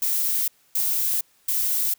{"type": "noise bursts", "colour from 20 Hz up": "violet", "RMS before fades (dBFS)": -23, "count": 3, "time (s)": [0.02, 1.94], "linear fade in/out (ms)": 5, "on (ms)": 460, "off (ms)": 270, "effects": ["white hiss -61 dBFS RMS until 1.98 s"]}